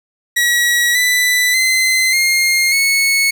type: tone with pitch steps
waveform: sawtooth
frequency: 1921 / 1987.6 / 2056 / 2128 / 2202 Hz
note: B6 / B6 / C7 / C7 / C#7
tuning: -48 / +11 / -31 / +29 / -12 cents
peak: -8 dBFS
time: 0.36-3.31 s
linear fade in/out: 10 ms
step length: 590 ms
effects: 8-bit